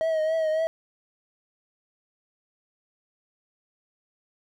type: tone with vibrato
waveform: triangle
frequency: 636 Hz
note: D#5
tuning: 38 cents sharp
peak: -20 dBFS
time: 0.01-0.67 s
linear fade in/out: 0 ms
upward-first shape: triangle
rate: 3.6 Hz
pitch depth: 49 cents each way
effects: none